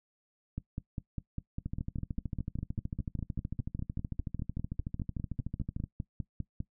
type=two click trains; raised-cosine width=5 ms; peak=-23 / -23 dBFS; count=57 / 31; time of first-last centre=1.66-5.839 / 0.58-6.604 s; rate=13.4 / 4.98 Hz; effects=noise-tail reverb RT60 0.1 s tail -18 dB re dry